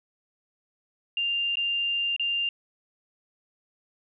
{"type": "tone with dropouts", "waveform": "sine", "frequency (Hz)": 2794, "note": "F7", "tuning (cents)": 0, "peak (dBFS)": -24, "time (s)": [1.17, 2.49], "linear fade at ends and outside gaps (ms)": 2, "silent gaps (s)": [[1.556, 1.57], [2.164, 2.196]], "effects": []}